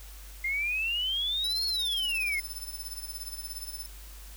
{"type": "exponential two-way sweep", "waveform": "sine", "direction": "up then down", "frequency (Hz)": [2093, 4362, 2093], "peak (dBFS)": -27, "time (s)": [0.44, 2.4], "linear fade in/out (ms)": 5, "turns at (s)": 1.66}
{"type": "tone with tremolo", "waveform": "10% pulse", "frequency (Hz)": 5274, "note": "E8", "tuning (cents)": 0, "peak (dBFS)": -29, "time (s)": [1.44, 3.86], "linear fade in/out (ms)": 0, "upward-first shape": "sine", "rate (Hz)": 17, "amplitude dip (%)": 80}
{"effects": ["added 50 Hz sine -44 dBFS peak until 4.36 s", "white hiss -51 dBFS RMS until 4.36 s"]}